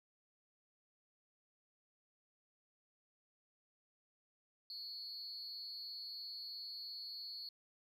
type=tone with amplitude modulation; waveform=sine; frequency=4391 Hz; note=C#8; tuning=17 cents flat; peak=-39 dBFS; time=4.7-7.49 s; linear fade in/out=2 ms; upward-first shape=sine; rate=243 Hz; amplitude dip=95%; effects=tanh soft clip ceiling -40 dBFS